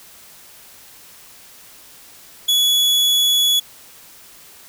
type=tone; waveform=40% pulse; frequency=3392 Hz; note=G#7; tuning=36 cents sharp; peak=-12 dBFS; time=2.48-3.6 s; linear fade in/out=10 ms; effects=white hiss -44 dBFS RMS until 4.68 s